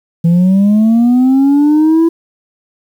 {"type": "linear sweep", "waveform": "sine", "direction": "up", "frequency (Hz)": [164.7, 334.6], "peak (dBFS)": -3, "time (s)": [0.24, 2.09], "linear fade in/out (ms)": 10, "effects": ["tanh soft clip ceiling -5 dBFS", "7-bit"]}